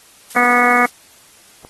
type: noise with tremolo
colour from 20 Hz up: blue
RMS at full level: -32 dBFS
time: 0.3-0.9 s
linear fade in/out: 5 ms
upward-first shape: sine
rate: 15 Hz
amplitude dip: 35%
type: harmonic tone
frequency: 244.3 Hz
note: B3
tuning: 19 cents flat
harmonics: 1 / 2 / 3 / 4 / 5 / 6 / 7 / 8 / 9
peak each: -21 / -21 / -17 / -25 / -16 / -22 / -22 / -21 / -17 dBFS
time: 0.36-0.86 s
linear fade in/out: 5 ms
type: click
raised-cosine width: 1 ms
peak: -24 dBFS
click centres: 1.649 s
effects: white hiss -47 dBFS RMS until 1.69 s + AAC 32 kbps